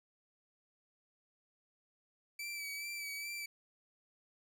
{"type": "tone with vibrato", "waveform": "sawtooth", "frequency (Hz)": 2309, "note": "D7", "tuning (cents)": -30, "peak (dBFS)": -37, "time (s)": [2.39, 3.46], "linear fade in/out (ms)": 5, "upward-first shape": "sine", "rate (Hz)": 2.4, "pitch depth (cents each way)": 33, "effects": []}